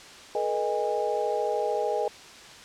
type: tone cluster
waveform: sine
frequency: 428.6 / 482 / 617 / 816 Hz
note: A4 / B4 / D#5 / G#5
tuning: -45 / -42 / -15 / -31 cents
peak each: -30 dBFS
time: 0.35-2.08 s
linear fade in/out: 2 ms
effects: white hiss -46 dBFS RMS until 2.64 s + low-pass 6000 Hz 12 dB/octave